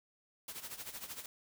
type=noise with tremolo; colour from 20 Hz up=white; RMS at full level=-43 dBFS; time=0.48-1.26 s; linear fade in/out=2 ms; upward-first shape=sine; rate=13 Hz; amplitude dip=75%; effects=none